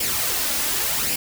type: noise with flanger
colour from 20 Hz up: white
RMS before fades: -23 dBFS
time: 0-1.16 s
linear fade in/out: 5 ms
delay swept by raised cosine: 0.39 to 3.59 ms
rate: 0.88 Hz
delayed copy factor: +0.55
effects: none